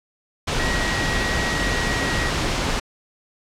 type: tone in noise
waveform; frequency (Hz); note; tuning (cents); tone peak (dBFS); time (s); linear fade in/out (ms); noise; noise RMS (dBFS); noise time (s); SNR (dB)
sine; 1904; A#6; +36; -26; 0.59-2.3; 10; pink; -22; 0.47-2.8; -7
effects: low-pass 6000 Hz 12 dB/octave